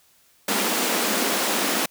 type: high-pass noise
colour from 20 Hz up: pink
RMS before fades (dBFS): -23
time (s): 0.48-1.86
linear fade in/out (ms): 5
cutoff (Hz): 190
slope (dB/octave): 96
effects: white hiss -59 dBFS RMS until 1.9 s